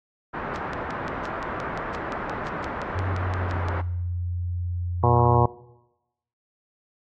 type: low-pass noise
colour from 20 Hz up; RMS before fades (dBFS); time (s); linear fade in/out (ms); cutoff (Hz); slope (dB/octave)
white; -31; 0.33-3.82; 20; 1500; 24
type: click train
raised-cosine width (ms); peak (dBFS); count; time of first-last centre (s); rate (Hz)
0.2; -19; 19; 0.56-3.685; 5.76
type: tone with pitch glide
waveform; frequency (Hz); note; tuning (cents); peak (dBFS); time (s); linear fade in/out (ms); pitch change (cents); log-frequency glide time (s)
sine; 92.6 to 88.16; F#2 to F2; +2 to +17; -25; 2.95-5.46; 10; -85; 3.11-3.8
type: harmonic tone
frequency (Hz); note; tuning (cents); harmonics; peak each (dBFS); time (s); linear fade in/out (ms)
120.3; B2; -45; 1 / 2 / 3 / 4 / 5 / 6 / 7 / 8 / 9; -20 / -30 / -26 / -26 / -29 / -26 / -26 / -24 / -27; 5.03-5.46; 5
effects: noise-tail reverb RT60 0.9 s tail -19 dB re dry + AAC 64 kbps